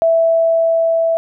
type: tone with level ramp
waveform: sine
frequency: 659.3 Hz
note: E5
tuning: in tune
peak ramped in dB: -9 to -12 dBFS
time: 0.02-1.17 s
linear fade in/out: 0 ms
effects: none